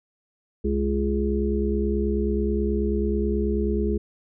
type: harmonic tone with a mistuned harmonic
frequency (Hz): 69.3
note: C#2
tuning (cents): 0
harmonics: 1 / 3 / 5 / 6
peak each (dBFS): -25 / -26 / -28 / -27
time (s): 0.64-3.98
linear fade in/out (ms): 10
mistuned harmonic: 1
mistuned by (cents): -76
effects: none